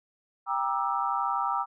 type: chord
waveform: sine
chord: E half-diminished seventh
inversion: first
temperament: just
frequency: 791.1 / 949.3 / 1186.7 / 1318.5 Hz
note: G5 / Bb5 / D6 / E6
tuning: +16 / +31 / +18 / 0 cents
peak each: -31 dBFS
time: 0.46-1.66 s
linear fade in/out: 50 ms
effects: none